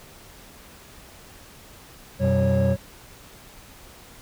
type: tone cluster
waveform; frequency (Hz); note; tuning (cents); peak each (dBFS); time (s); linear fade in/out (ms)
triangle; 90.7 / 124.8 / 192 / 549; F#2 / B2 / G3 / C#5; -34 / +19 / -36 / -17; -20; 2.19-2.77; 50
effects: tanh soft clip ceiling -12 dBFS + pink hiss -47 dBFS RMS until 4.21 s